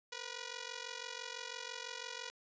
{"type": "ring-modulated tone", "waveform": "5% pulse", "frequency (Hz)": 485.4, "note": "B4", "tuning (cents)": -30, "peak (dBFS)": -28, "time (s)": [0.12, 2.3], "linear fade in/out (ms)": 0, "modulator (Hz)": 23, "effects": ["resampled to 16000 Hz"]}